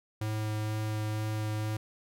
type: tone with vibrato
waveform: square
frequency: 107.7 Hz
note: A2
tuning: 37 cents flat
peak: -31 dBFS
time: 0.21-1.77 s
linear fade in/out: 5 ms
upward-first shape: sine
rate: 2.1 Hz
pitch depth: 8 cents each way
effects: none